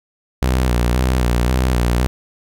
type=tone with vibrato; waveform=sawtooth; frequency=61.74 Hz; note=B1; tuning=in tune; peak=-10 dBFS; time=0.42-2.07 s; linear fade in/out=0 ms; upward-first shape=square; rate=1.9 Hz; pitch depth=53 cents each way; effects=none